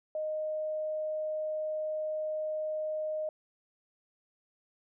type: tone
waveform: sine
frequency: 619 Hz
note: D#5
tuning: 9 cents flat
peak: -31 dBFS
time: 0.15-3.29 s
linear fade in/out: 2 ms
effects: none